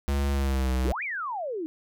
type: tone with pitch glide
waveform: square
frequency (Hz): 70 to 64.19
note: C#2 to C2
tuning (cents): +18 to -32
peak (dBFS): -24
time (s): 0.08-0.92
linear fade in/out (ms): 0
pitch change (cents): -150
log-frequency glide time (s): 0.32-0.72
type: exponential two-way sweep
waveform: sine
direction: up then down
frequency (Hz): 289.5 to 2481 to 301.9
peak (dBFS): -29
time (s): 0.85-1.66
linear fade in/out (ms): 0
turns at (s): 1.03
effects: none